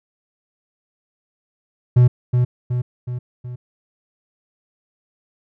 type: tone with echo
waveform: triangle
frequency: 123.47 Hz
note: B2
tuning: in tune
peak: -6 dBFS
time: 1.96-2.08 s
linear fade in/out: 10 ms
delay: 370 ms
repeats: 4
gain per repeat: -5 dB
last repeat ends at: 3.56 s
effects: none